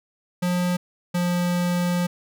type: tone pair in turn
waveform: square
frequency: 178.3 / 176.46 Hz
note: F3 / F3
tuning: +36 / +18 cents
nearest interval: unison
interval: 18 cents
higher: first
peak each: -21 dBFS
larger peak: neither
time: 0.42-0.77 / 1.14-2.07 s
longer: second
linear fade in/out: 10 ms
effects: none